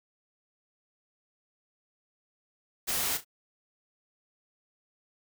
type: noise with echo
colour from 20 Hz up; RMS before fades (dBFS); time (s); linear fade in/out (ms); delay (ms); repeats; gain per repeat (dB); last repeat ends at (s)
white; -30; 2.87-3.18; 20; 34; 2; -12; 3.248
effects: none